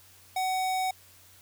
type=tone; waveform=square; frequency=750 Hz; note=F#5; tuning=23 cents sharp; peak=-27 dBFS; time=0.36-0.91 s; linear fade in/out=5 ms; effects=added 92 Hz sine -62 dBFS peak until 1.41 s + white hiss -56 dBFS RMS until 1.41 s